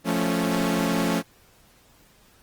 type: chord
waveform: sawtooth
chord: F augmented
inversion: none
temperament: equal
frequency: 174.61 / 220 / 277.2 Hz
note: F3 / A3 / C#4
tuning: 0 / 0 / 0 cents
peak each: -22 dBFS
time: 0.04-1.23 s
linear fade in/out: 50 ms
effects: pink hiss -57 dBFS RMS until 2.42 s + Opus 24 kbps